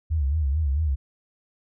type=tone with vibrato; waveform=sine; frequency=73.42 Hz; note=D2; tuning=in tune; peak=-20 dBFS; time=0.1-0.96 s; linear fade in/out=20 ms; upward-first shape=sine; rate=4.5 Hz; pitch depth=160 cents each way; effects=none